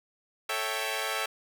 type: chord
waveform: 10% pulse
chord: A dominant seventh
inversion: none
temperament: equal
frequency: 440 / 554.4 / 659.3 / 784 Hz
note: A4 / C#5 / E5 / G5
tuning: 0 / 0 / 0 / 0 cents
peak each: -27 dBFS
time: 0.49-1.26 s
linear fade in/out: 5 ms
effects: none